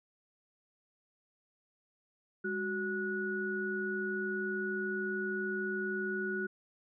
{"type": "tone cluster", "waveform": "sine", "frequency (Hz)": [204.8, 371.6, 1463], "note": ["G#3", "F#4", "F#6"], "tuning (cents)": [-24, 7, -20], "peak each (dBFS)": [-39, -36, -36], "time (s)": [2.44, 6.47], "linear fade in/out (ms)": 10, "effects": []}